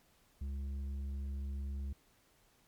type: tone with tanh clipping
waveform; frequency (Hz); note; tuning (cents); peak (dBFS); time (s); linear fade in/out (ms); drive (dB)
triangle; 69; C#2; -7; -38; 0.41-1.93; 5; 11
effects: pink hiss -69 dBFS RMS until 2.67 s + MP3 96 kbps